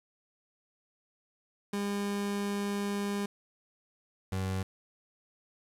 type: tone pair in turn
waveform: 30% pulse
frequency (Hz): 202.2 / 94.74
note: G#3 / F#2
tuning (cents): -46 / +41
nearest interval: octave + minor second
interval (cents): 1313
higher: first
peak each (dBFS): -28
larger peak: neither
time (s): 1.73-3.26 / 4.32-4.63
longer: first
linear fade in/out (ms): 5
effects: resampled to 32000 Hz + 9-bit

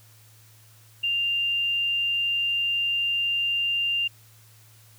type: tone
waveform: sine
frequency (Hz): 2792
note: F7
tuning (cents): -1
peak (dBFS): -22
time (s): 1.03-4.08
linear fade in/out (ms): 10
effects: added 110 Hz sine -53 dBFS peak until 4.98 s + white hiss -56 dBFS RMS until 4.98 s

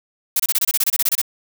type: noise bursts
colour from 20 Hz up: blue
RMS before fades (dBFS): -17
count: 14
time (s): 0.36-1.216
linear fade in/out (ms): 5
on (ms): 37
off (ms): 26
effects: none

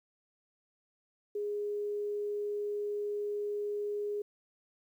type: tone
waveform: sine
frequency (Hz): 413.3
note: G#4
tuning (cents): -8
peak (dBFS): -32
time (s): 1.35-4.22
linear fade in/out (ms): 5
effects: 11-bit

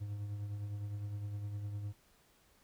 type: tone with tremolo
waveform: triangle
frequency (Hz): 102.7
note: G#2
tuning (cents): -19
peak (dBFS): -34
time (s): 0-1.93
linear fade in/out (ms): 20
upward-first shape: triangle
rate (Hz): 9.8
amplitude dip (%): 45
effects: pink hiss -68 dBFS RMS until 2.63 s

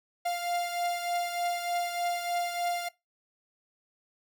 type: beating tone pair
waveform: 45% pulse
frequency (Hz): 698.5 / 701.8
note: F5 / F5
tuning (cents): 0 / +8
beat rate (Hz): 3.3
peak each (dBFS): -30 / -36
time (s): 0.25-2.89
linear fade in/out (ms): 10
effects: noise-tail reverb RT60 0.2 s tail -20 dB re dry

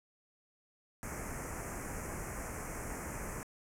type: band-stop noise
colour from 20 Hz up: pink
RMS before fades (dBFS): -41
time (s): 1.03-3.43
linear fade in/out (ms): 0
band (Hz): 2300 to 6100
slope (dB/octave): 48
effects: low-pass 11000 Hz 12 dB/octave

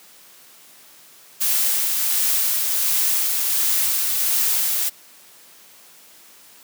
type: noise with tremolo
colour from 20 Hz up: blue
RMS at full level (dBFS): -19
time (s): 1.4-4.9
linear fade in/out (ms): 20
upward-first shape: sine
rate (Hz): 1.4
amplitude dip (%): 25
effects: white hiss -48 dBFS RMS until 6.63 s + high-pass 150 Hz 12 dB/octave

